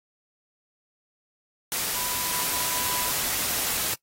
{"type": "tone in noise", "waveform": "sine", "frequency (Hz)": 990, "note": "B5", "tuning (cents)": 4, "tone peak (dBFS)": -36, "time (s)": [1.95, 3.11], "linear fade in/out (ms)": 0, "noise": "white", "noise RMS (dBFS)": -27, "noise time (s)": [1.72, 3.94], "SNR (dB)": -12, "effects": ["noise-tail reverb RT60 0.1 s tail -20 dB re dry", "AAC 48 kbps"]}